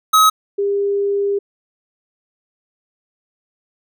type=tone pair in turn; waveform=square / sine; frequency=1275 / 401.6 Hz; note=D#6 / G4; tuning=+42 / +42 cents; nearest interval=octave + minor sixth; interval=2000 cents; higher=first; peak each=-9 / -15 dBFS; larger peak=first; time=0.13-0.3 / 0.58-1.39 s; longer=second; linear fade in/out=10 ms; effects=none